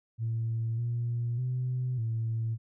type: tone with pitch steps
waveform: sine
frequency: 113.9 / 118.6 / 126.4 / 113.3 Hz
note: A#2 / A#2 / B2 / A#2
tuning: -40 / +30 / +41 / -49 cents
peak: -27 dBFS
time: 0.18-2.58 s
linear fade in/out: 50 ms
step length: 600 ms
effects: tanh soft clip ceiling -24 dBFS